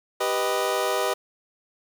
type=chord; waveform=25% pulse; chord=G augmented; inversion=none; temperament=equal; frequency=392 / 493.9 / 622.3 Hz; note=G4 / B4 / D#5; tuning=0 / 0 / 0 cents; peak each=-24 / -23 / -23 dBFS; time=0.2-1.14 s; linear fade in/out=10 ms; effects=none